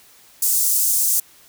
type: high-pass noise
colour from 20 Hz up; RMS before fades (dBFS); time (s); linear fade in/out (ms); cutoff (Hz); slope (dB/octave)
pink; -18; 0.42-1.2; 5; 7100; 24
effects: white hiss -50 dBFS RMS until 1.48 s